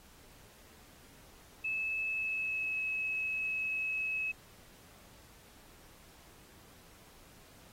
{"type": "tone with pitch glide", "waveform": "sine", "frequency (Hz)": [2605, 2575], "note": ["E7", "E7"], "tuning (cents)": [-21, -41], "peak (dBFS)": -32, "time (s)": [1.64, 4.32], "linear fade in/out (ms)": 10, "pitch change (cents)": -20, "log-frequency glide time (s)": [2.04, 2.79], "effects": ["pink hiss -59 dBFS RMS until 7.72 s", "AAC 48 kbps"]}